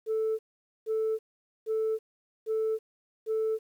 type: tone bursts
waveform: sine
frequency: 440 Hz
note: A4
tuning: in tune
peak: -24 dBFS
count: 5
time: 0.06-3.59 s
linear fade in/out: 50 ms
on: 330 ms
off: 470 ms
effects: tanh soft clip ceiling -23 dBFS + 10-bit